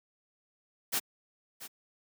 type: noise with echo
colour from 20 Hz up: white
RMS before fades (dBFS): -30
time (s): 0.92-1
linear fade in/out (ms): 20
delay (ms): 680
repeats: 1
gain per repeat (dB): -14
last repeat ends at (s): 1.68
effects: high-pass 150 Hz 12 dB/octave